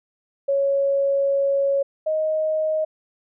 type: tone pair in turn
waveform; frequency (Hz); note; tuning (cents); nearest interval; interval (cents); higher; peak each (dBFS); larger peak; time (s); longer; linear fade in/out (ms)
sine; 554.4 / 625.2; C#5 / D#5; 0 / +8; major second; 208; second; -17 / -19; first; 0.48-1.83 / 2.06-2.85; first; 10
effects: none